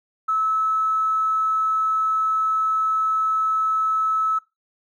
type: tone with tanh clipping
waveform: triangle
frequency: 1300 Hz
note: E6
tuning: 24 cents flat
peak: -18 dBFS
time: 0.28-4.39 s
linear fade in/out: 10 ms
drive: 3 dB
effects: noise-tail reverb RT60 0.2 s tail -19 dB re dry